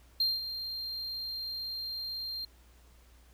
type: tone with ADSR envelope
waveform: triangle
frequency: 4186 Hz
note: C8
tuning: in tune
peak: -23 dBFS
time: 0.2-2.45 s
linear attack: 4 ms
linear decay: 200 ms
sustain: -11 dB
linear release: 4 ms
effects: added 60 Hz sine -57 dBFS peak until 3.33 s + pink hiss -64 dBFS RMS until 3.33 s